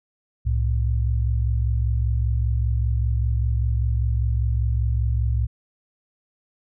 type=tone pair together; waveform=sine; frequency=64.91 / 110 Hz; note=C2 / A2; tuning=-13 / 0 cents; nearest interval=major sixth; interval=913 cents; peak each=-20 / -23 dBFS; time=0.45-5.47 s; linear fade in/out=20 ms; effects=none